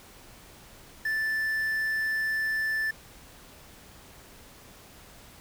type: tone with quantisation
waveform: triangle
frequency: 1760 Hz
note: A6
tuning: in tune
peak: -24 dBFS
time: 1.05-2.91 s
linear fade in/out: 5 ms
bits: 8
effects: pink hiss -51 dBFS RMS until 5.4 s